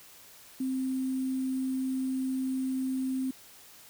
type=tone with sample-and-hold; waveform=sine; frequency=261.6 Hz; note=C4; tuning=in tune; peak=-28 dBFS; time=0.6-3.31 s; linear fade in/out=5 ms; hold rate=8820 Hz; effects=white hiss -53 dBFS RMS until 3.89 s